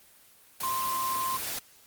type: tone in noise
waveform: sine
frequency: 1046.5 Hz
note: C6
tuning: in tune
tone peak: -28 dBFS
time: 0.63-1.37 s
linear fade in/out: 5 ms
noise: white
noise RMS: -34 dBFS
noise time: 0.6-1.59 s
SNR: +3 dB
effects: white hiss -57 dBFS RMS until 1.86 s + Opus 24 kbps